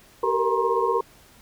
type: tone cluster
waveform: sine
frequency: 387.1 / 456 / 472.4 / 944 / 1067 Hz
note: G4 / A#4 / A#4 / A#5 / C6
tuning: -22 / -38 / +23 / +22 / +34 cents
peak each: -26 dBFS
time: 0.23-1.01 s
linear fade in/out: 5 ms
effects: pink hiss -53 dBFS RMS until 1.41 s